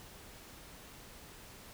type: silence
effects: pink hiss -53 dBFS RMS until 1.73 s